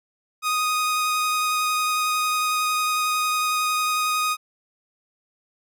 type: tone with vibrato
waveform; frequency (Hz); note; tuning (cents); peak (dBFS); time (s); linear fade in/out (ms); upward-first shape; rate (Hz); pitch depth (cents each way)
sawtooth; 1244.5; D#6; 0; -17; 0.42-4.37; 50; sine; 11; 9
effects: none